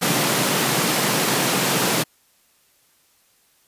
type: high-pass noise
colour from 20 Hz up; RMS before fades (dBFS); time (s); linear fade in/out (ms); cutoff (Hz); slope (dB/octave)
pink; -20; 0.01-2.04; 20; 120; 96
effects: white hiss -60 dBFS RMS until 3.67 s + resampled to 32000 Hz